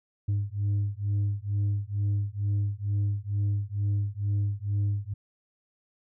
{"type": "beating tone pair", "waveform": "sine", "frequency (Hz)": [100.6, 102.8], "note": ["G2", "G#2"], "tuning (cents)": [45, -17], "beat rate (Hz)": 2.2, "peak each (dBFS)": -26, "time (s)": [0.28, 5.14], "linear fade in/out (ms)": 10, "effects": ["tanh soft clip ceiling -22 dBFS"]}